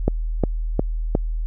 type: click train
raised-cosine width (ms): 2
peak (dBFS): -4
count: 4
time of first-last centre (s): 0.08-1.151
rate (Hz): 2.8
effects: added 40 Hz sine -21 dBFS peak until 1.46 s